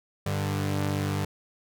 sawtooth tone pair together, 98.1 / 147.58 Hz, G2 / D3, +2 / +9 cents, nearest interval perfect fifth, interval 707 cents, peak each -24 / -26 dBFS, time 0.26-1.25 s, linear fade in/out 5 ms, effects none

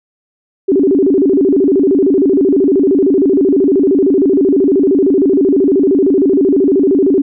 sine tone with vibrato, 329.6 Hz, E4, in tune, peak -7 dBFS, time 0.68-7.22 s, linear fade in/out 10 ms, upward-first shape square, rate 13 Hz, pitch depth 280 cents each way, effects none

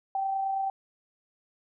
sine tone with amplitude modulation, 777 Hz, G5, 16 cents flat, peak -25 dBFS, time 0.15-0.7 s, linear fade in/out 2 ms, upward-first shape sine, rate 29.1 Hz, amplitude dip 30%, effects none

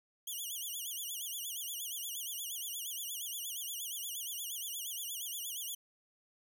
5% pulse tone with vibrato, 3136 Hz, G7, in tune, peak -31 dBFS, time 0.27-5.75 s, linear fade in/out 5 ms, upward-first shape sine, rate 8.5 Hz, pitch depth 180 cents each way, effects none

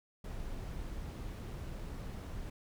brown noise, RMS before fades -42 dBFS, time 0.24-2.5 s, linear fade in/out 5 ms, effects none

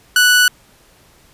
sawtooth tone, 1480 Hz, F#6, in tune, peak -5 dBFS, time 0.16-0.48 s, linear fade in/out 2 ms, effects pink hiss -50 dBFS RMS until 1.33 s + resampled to 32000 Hz

